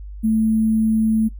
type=tone with sample-and-hold; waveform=sine; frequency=220 Hz; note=A3; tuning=in tune; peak=-14 dBFS; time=0.23-1.29 s; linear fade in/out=20 ms; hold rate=11025 Hz; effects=noise-tail reverb RT60 0.1 s tail -20 dB re dry + added 50 Hz sine -31 dBFS peak until 1.39 s